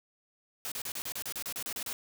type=noise bursts; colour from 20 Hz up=white; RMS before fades=-37 dBFS; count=13; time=0.65-1.929 s; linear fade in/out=0 ms; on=67 ms; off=34 ms; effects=none